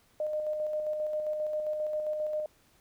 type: tone with tremolo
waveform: sine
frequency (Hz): 610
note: D#5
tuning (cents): -34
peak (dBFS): -28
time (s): 0.2-2.46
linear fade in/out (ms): 2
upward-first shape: square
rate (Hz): 7.5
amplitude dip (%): 30
effects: pink hiss -65 dBFS RMS until 2.8 s